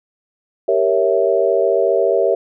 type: chord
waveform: sine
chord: G diminished seventh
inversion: none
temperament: equal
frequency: 392 / 466.2 / 554.4 / 659.3 Hz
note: G4 / Bb4 / Db5 / Fb5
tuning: 0 / 0 / 0 / 0 cents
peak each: -18 dBFS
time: 0.68-2.35 s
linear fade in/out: 5 ms
effects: none